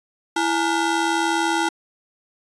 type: ring-modulated tone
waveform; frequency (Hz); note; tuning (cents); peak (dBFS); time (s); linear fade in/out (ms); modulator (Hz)
25% pulse; 586; D5; -4; -12; 0.36-1.69; 5; 253
effects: resampled to 22050 Hz